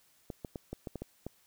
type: clicks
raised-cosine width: 2 ms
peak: -25 dBFS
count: 8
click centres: 0.302 / 0.448 / 0.558 / 0.73 / 0.872 / 0.957 / 1.02 / 1.266 s
effects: white hiss -67 dBFS RMS until 1.46 s